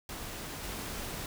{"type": "noise with level steps", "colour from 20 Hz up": "pink", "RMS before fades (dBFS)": [-41, -39], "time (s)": [0.09, 1.26], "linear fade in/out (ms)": 2, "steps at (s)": 0.63, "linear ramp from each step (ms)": 2, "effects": []}